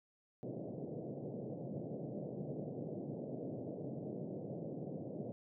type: band-pass noise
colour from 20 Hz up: pink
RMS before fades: -44 dBFS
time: 0.43-5.32 s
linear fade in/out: 0 ms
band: 120 to 630 Hz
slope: 48 dB/octave
effects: none